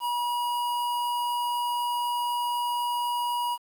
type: tone with notch filter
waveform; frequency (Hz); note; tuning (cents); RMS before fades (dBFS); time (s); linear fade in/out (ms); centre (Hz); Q
square; 964; B5; -42; -28; 0-3.58; 50; 6300; 1.2
effects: 9-bit